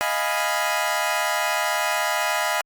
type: chord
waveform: 20% pulse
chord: F half-diminished seventh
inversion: third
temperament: equal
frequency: 622.3 / 698.5 / 830.6 / 987.8 Hz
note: Eb5 / F5 / Ab5 / Cb6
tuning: 0 / 0 / 0 / 0 cents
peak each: -22 dBFS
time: 0.01-2.61 s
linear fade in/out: 0 ms
effects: Opus 48 kbps

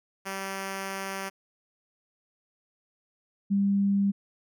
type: tone pair in turn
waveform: 5% pulse / sine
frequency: 193.8 / 199.02 Hz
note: G3 / G3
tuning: -20 / +26 cents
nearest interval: unison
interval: 46 cents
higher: second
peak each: -21 dBFS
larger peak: neither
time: 0.25-1.3 / 3.5-4.12 s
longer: first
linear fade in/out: 20 ms
effects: none

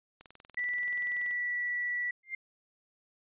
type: click train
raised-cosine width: 0.2 ms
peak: -33 dBFS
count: 24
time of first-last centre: 0.21-1.31 s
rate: 20.9 Hz
type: tone with pitch glide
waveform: sine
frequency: 1966 to 1952.4 Hz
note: B6 to B6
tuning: -8 to -20 cents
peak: -30 dBFS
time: 0.57-2.11 s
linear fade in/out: 5 ms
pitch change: -12 cents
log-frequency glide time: 0.67-1.61 s
type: tone with exponential growth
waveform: sine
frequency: 2100 Hz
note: C7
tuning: 6 cents sharp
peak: -30 dBFS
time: 2.23-2.35 s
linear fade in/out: 5 ms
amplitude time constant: 25 ms
effects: resampled to 8000 Hz

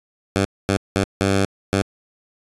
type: tone bursts at uneven times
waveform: 10% pulse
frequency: 97.7 Hz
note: G2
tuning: 5 cents flat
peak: -8 dBFS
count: 5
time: 0.36-0.45 / 0.69-0.77 / 0.96-1.04 / 1.21-1.45 / 1.73-1.82 s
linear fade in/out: 0 ms
effects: resampled to 24000 Hz

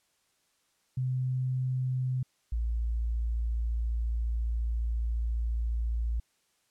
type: tone pair in turn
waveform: sine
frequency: 128.5 / 57.24 Hz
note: C3 / A#1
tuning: -31 / -31 cents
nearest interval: octave + major second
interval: 1400 cents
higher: first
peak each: -27 dBFS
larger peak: neither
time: 0.97-2.23 / 2.52-6.2 s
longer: second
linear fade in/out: 5 ms
effects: white hiss -72 dBFS RMS until 6.7 s + low-pass 10000 Hz 12 dB/octave

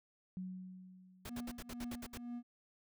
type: tone with exponential decay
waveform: sine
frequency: 185 Hz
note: F#3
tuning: in tune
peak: -39 dBFS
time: 0.37-1.85 s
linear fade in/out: 0 ms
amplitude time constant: 320 ms
type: noise bursts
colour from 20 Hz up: pink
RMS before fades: -47 dBFS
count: 9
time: 1.25-2.176 s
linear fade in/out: 5 ms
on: 46 ms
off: 64 ms
type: tone with tremolo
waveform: triangle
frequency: 240.3 Hz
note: B3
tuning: 47 cents flat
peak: -38 dBFS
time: 1.27-2.43 s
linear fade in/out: 50 ms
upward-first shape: triangle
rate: 2.1 Hz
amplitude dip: 90%
effects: none

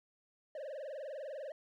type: tone with vibrato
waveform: triangle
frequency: 571 Hz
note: D5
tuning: 49 cents flat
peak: -39 dBFS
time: 0.55-1.52 s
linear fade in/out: 2 ms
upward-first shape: triangle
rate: 20 Hz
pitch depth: 220 cents each way
effects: none

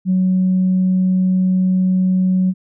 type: tone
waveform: sine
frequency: 185.5 Hz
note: F#3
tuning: 5 cents sharp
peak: -11 dBFS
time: 0.05-2.54 s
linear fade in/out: 50 ms
effects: tanh soft clip ceiling -8 dBFS

